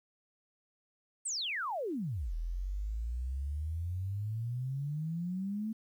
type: exponential two-way sweep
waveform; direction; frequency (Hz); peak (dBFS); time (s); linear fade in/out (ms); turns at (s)
sine; down then up; 8900 to 39.83 to 223.8; -33; 1.25-5.73; 10; 2.34
effects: 11-bit